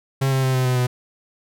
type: tone with pitch steps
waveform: 45% pulse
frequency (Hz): 135 / 132.91 / 130.85 / 128.83 / 126.84 / 124.87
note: C#3 / C3 / C3 / C3 / B2 / B2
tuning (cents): -45 / +28 / 0 / -26 / +47 / +20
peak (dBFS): -17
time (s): 0.21-0.87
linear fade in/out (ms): 10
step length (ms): 110
effects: none